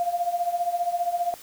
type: tone with tremolo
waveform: sine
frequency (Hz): 698.5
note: F5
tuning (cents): 0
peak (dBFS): -19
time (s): 0-1.34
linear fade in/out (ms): 0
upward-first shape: triangle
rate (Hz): 15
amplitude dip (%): 85
effects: white hiss -46 dBFS RMS until 1.42 s